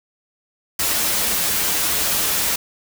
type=noise with comb filter; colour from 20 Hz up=white; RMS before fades=-20 dBFS; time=0.79-2.56 s; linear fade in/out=5 ms; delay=7.9 ms; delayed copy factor=-0.6; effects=none